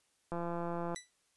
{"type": "click train", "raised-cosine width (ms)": 1, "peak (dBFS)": -25, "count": 108, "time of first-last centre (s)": [0.32, 0.946], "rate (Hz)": 171}
{"type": "tone with exponential decay", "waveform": "10% pulse", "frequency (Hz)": 1975.5, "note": "B6", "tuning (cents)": 0, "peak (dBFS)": -29, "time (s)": [0.96, 1.11], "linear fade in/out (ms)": 0, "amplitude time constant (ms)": 31}
{"effects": ["white hiss -74 dBFS RMS until 1.36 s", "resampled to 24000 Hz"]}